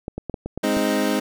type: clicks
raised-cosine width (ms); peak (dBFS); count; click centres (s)
2; -15; 7; 0.081 / 0.18 / 0.297 / 0.342 / 0.46 / 0.576 / 0.769
type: chord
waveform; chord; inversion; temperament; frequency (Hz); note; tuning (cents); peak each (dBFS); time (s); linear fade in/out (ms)
25% pulse; Ab major; none; equal; 207.7 / 261.6 / 311.1; Ab3 / C4 / Eb4; 0 / 0 / 0; -20; 0.63-1.2; 10
effects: none